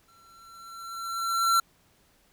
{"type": "tone with exponential growth", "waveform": "square", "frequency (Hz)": 1354, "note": "E6", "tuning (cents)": 46, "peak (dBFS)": -19, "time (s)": [0.08, 1.6], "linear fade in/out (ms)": 5, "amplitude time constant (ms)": 330, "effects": ["pink hiss -64 dBFS RMS until 2.32 s"]}